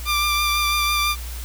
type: tone with vibrato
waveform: 15% pulse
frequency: 1185 Hz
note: D6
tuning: 15 cents sharp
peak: -12 dBFS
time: 0.05-1.16 s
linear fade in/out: 50 ms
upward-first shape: triangle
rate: 6 Hz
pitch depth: 20 cents each way
effects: added 60 Hz sine -29 dBFS peak until 1.44 s + white hiss -38 dBFS RMS until 1.44 s